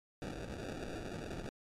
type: noise with sample-and-hold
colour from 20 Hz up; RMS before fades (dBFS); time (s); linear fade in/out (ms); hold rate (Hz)
blue; -43; 0.22-1.49; 0; 1050
effects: low-pass 8000 Hz 12 dB/octave + MP3 96 kbps